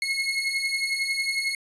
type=beating tone pair; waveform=30% pulse; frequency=2163 / 2174 Hz; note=C#7 / C#7; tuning=-43 / -34 cents; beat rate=11 Hz; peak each=-27 / -23 dBFS; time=0.02-1.55 s; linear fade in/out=2 ms; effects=resampled to 24000 Hz